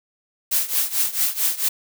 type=noise with tremolo; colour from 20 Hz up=blue; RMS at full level=-18 dBFS; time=0.51-1.69 s; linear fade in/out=10 ms; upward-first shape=triangle; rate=4.5 Hz; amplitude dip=90%; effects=none